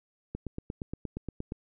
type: click train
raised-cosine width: 3 ms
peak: -22 dBFS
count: 11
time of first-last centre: 0.35-1.521 s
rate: 8.54 Hz
effects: none